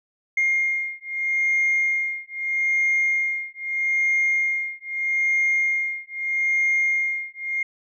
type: beating tone pair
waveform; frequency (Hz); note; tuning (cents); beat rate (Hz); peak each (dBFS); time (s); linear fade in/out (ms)
sine; 2125 / 2125.79; C7 / C7; +26 / +27; 0.79; -22; 0.37-7.63; 5
effects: tanh soft clip ceiling -14 dBFS